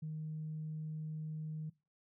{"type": "tone", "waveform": "sine", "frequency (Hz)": 155.56, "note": "D#3", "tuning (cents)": 0, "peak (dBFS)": -38, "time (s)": [0.02, 1.7], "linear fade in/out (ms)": 10, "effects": ["noise-tail reverb RT60 0.3 s tail -22 dB re dry", "tanh soft clip ceiling -34 dBFS"]}